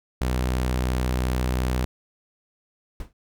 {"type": "tone", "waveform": "sawtooth", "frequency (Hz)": 62.8, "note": "B1", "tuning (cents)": 30, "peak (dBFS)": -18, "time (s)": [0.21, 1.85], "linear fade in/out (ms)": 0}
{"type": "noise with exponential decay", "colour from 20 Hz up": "brown", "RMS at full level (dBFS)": -29, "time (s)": [3, 3.13], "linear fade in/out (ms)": 2, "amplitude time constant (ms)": 28}
{"effects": []}